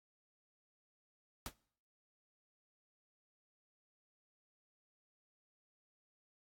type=noise with exponential decay; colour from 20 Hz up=pink; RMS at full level=-38 dBFS; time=1.46-1.54 s; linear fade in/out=1 ms; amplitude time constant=17 ms; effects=noise-tail reverb RT60 0.6 s tail -23 dB re dry + AAC 64 kbps